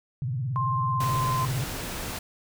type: tone with vibrato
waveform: sine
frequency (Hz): 127.2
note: C3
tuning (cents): -48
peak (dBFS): -26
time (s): 0.22-1.64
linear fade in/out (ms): 0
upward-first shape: sine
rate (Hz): 18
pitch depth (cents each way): 220
type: tone with pitch glide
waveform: sine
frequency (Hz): 1054 to 1035.9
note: C6 to C6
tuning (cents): +12 to -18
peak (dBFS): -25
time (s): 0.56-1.45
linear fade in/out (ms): 0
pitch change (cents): -30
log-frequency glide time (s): 0.71-1.28
type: noise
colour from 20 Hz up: pink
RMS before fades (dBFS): -34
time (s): 1-2.19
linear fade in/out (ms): 5
effects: none